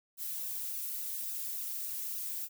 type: noise with flanger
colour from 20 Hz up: violet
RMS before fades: -38 dBFS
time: 0.17-2.49 s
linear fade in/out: 50 ms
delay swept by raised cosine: 0.91 to 3.71 ms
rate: 3.5 Hz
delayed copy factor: -0.8
effects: none